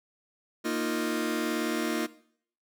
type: chord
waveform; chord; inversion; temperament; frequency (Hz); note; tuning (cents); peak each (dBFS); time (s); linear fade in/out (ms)
sawtooth; Bb suspended fourth; none; just; 233.1 / 310.8 / 349.6; Bb3 / Eb4 / F4; 0 / -2 / +2; -28; 0.64-2.07; 20
effects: noise-tail reverb RT60 0.6 s tail -18 dB re dry